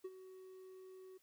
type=tone with ADSR envelope; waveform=triangle; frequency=374.9 Hz; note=F#4; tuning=23 cents sharp; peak=-39 dBFS; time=0.04-1.18 s; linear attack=10 ms; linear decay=41 ms; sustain=-12 dB; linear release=11 ms; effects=white hiss -75 dBFS RMS until 1.22 s